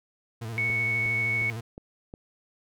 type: tone with vibrato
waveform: 40% pulse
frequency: 112.8 Hz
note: A2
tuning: 44 cents sharp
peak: -32 dBFS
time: 0.41-1.61 s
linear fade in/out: 10 ms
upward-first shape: square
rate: 13 Hz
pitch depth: 59 cents each way
type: tone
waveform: sine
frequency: 2217 Hz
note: C#7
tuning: in tune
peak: -24 dBFS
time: 0.58-1.5 s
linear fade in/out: 0 ms
type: click train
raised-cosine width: 2 ms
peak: -27 dBFS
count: 5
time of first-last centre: 0.7-2.139 s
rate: 2.78 Hz
effects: none